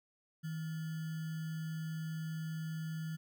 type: tone with sample-and-hold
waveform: sine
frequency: 160 Hz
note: D#3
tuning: 49 cents sharp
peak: -37 dBFS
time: 0.43-3.17 s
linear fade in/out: 20 ms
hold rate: 1575 Hz
effects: none